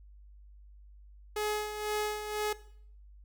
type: tone with tremolo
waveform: sawtooth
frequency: 422.4 Hz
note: G#4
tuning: 29 cents sharp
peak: -25 dBFS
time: 1.36-2.53 s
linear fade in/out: 5 ms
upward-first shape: sine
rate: 2 Hz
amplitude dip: 60%
effects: noise-tail reverb RT60 0.6 s tail -17 dB re dry + added 50 Hz sine -51 dBFS peak until 3.24 s